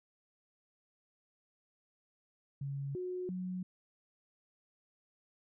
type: tone with pitch steps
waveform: sine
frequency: 139.1 / 364.2 / 183.3 Hz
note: C#3 / F#4 / F#3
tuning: +6 / -27 / -16 cents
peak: -36 dBFS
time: 2.61-3.63 s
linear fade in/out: 5 ms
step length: 340 ms
effects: none